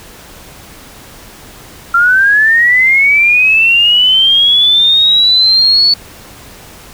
sine linear sweep, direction up, 1363 to 4463 Hz, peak -5 dBFS, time 1.94-5.94 s, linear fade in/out 5 ms, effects pink hiss -35 dBFS RMS until 6.93 s

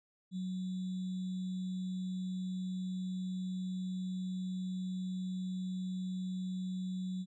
sine tone with sample-and-hold, 185 Hz, F#3, in tune, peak -35 dBFS, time 0.31-7.26 s, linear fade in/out 50 ms, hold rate 3675 Hz, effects resampled to 16000 Hz

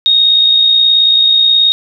sine tone with amplitude modulation, 3729 Hz, A#7, in tune, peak -4 dBFS, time 0.06-1.72 s, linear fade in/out 0 ms, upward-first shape sine, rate 58.6 Hz, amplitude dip 40%, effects none

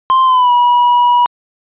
triangle tone with pitch glide, 1046.5 to 970.8 Hz, C6 to B5, 0 to -30 cents, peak -5 dBFS, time 0.1-1.26 s, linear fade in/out 0 ms, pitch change -130 cents, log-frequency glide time 0.24-0.52 s, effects resampled to 8000 Hz

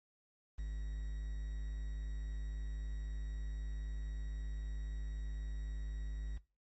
triangle tone with quantisation, 51.91 Hz, G#1, in tune, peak -35 dBFS, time 0.58-6.38 s, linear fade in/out 10 ms, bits 10, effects noise-tail reverb RT60 0.3 s tail -19 dB re dry + MP3 32 kbps

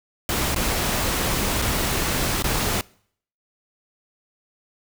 pink noise with dropouts, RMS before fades -23 dBFS, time 0.29-2.81 s, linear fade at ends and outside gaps 1 ms, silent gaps 0.546-0.561 / 1.618-1.622 / 2.423-2.442 s, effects noise-tail reverb RT60 0.6 s tail -24 dB re dry

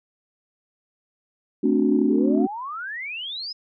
sine chord, D dominant seventh, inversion second, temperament equal with one note detuned, 220 / 261.6 / 292.3 / 370 Hz, A3 / C4 / D4 / F#4, 0 / 0 / -8 / 0 cents, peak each -22 / -22 / -21 / -23 dBFS, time 1.63-2.47 s, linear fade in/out 10 ms
sine exponential sweep, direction up, 277.2 to 5210 Hz, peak -29 dBFS, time 1.9-3.53 s, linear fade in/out 10 ms
effects tanh soft clip ceiling -6 dBFS

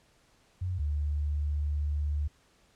sine tone pair in turn, 90.9 / 73.67 Hz, F#2 / D2, -30 / +6 cents, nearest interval major third, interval 364 cents, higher first, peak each -29 / -27 dBFS, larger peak second, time 0.61-0.79 / 0.79-2.28 s, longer second, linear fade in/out 10 ms, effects pink hiss -65 dBFS RMS until 2.75 s + low-pass 9000 Hz 12 dB/octave

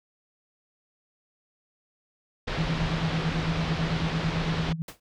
pink low-pass noise, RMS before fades -31 dBFS, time 2.47-4.73 s, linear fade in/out 10 ms, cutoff 4400 Hz, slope 24 dB/octave
sine tone with tremolo, 162.3 Hz, E3, 27 cents flat, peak -23 dBFS, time 2.58-4.82 s, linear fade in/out 0 ms, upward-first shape sine, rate 9 Hz, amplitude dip 80%
pink noise with exponential decay, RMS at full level -35 dBFS, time 4.88-5 s, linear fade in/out 5 ms, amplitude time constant 26 ms
effects none

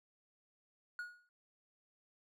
triangle tone with exponential decay, 1448 Hz, F#6, 38 cents flat, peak -36 dBFS, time 0.99-1.29 s, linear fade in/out 1 ms, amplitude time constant 65 ms, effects none

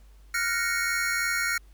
square chord, Gb major seventh, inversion third, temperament equal, 1396.9 / 1480 / 1864.7 / 2217 Hz, F6 / Gb6 / Bb6 / Db7, 0 / 0 / 0 / 0 cents, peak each -30 / -34 / -31 / -31 dBFS, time 0.34-1.58 s, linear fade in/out 5 ms, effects added 50 Hz sine -49 dBFS peak until 1.73 s + pink hiss -64 dBFS RMS until 1.73 s

